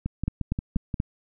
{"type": "two click trains", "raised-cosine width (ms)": 5, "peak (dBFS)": [-12, -15], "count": [4, 6], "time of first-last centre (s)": [[0.28, 1.001], [0.06, 0.942]], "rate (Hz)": [4.16, 5.67], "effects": []}